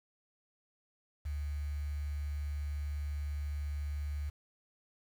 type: tone with quantisation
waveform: sine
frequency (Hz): 72.9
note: D2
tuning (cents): -12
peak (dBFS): -34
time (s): 1.25-4.3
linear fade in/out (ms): 10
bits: 9
effects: none